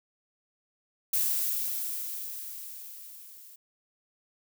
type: noise with level ramp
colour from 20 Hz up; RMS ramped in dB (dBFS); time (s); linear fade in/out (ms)
violet; -26 to -51; 1.13-3.56; 5
effects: none